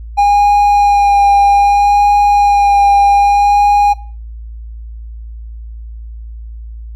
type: tone with vibrato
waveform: triangle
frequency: 812 Hz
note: G#5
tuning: 39 cents flat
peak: -4 dBFS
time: 0.17-3.94 s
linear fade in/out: 20 ms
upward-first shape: sine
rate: 0.63 Hz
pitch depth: 15 cents each way
effects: noise-tail reverb RT60 0.4 s tail -19 dB re dry + added 56 Hz sine -25 dBFS peak until 6.95 s